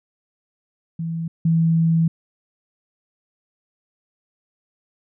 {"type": "tone pair in turn", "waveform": "sine", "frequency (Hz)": [164.8, 164.1], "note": ["E3", "E3"], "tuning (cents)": [0, -8], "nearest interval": "unison", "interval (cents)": 8, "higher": "first", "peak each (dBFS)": [-23, -14], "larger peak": "second", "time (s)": [[0.99, 1.28], [1.45, 2.08]], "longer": "second", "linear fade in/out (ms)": 5, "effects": []}